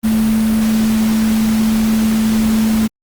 sine tone in noise, 220 Hz, A3, in tune, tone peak -11 dBFS, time 0.03-2.88 s, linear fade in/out 20 ms, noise pink, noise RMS -25 dBFS, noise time 0.03-2.88 s, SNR +11 dB, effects Opus 32 kbps

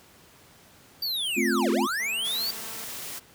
square linear two-way sweep, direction down then up, 4699 to 306.8 to 4699 Hz, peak -27 dBFS, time 1.02-2.51 s, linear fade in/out 5 ms, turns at 1.71 s
sine chord, F major, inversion first, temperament equal, 220 / 261.6 / 349.2 Hz, A3 / C4 / F4, 0 / 0 / 0 cents, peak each -27 dBFS, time 1.36-1.87 s, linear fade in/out 20 ms
click train, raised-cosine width 0.5 ms, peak -34 dBFS, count 188, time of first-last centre 2-2.839 s, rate 223 Hz
white noise, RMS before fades -37 dBFS, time 2.24-3.2 s, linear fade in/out 20 ms
effects pink hiss -54 dBFS RMS until 3.34 s + high-pass 80 Hz 12 dB/octave

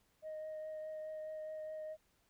sine tone with vibrato, 622.3 Hz, D#5, in tune, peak -40 dBFS, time 0.22-1.97 s, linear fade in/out 50 ms, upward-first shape triangle, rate 4.8 Hz, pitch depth 12 cents each way, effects tanh soft clip ceiling -40 dBFS + pink hiss -75 dBFS RMS until 2.29 s

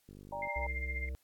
click train, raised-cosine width 3 ms, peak -39 dBFS, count 20, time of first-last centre 0.09-0.472 s, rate 49.7 Hz
sine chord, G minor, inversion second, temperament equal with one note detuned, 587.3 / 804.2 / 932.3 Hz, D5 / G5 / Bb5, 0 / +44 / 0 cents, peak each -41 / -43 / -40 dBFS, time 0.32-0.67 s, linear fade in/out 5 ms
sine tone with tremolo, 2104 Hz, C7, 9 cents sharp, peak -34 dBFS, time 0.42-1.09 s, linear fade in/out 2 ms, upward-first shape triangle, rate 15 Hz, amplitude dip 85%
harmonic tone, 65 Hz, C2, 11 cents flat, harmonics 1 / 3 / 5 / 7 / 9, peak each -36 / -56 / -57 / -54 / -57 dBFS, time 0.56-1.15 s, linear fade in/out 0 ms
effects white hiss -72 dBFS RMS until 1.23 s + AAC 64 kbps

